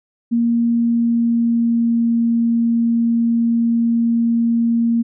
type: tone with pitch glide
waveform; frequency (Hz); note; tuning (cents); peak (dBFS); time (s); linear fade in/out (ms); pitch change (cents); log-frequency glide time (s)
sine; 234.1 to 232.3; A#3 to A#3; +8 to -6; -13; 0.31-5.03; 20; -14; 0.7-2.15
effects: none